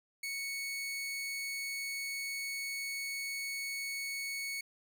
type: tone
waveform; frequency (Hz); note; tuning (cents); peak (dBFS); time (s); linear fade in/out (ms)
sawtooth; 2217; C#7; 0; -33; 0.23-4.61; 5
effects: none